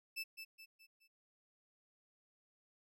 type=tone with echo; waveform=30% pulse; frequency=2637 Hz; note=E7; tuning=in tune; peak=-37 dBFS; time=0.16-0.24 s; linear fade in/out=20 ms; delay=210 ms; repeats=4; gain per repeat=-7 dB; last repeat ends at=1.08 s; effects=none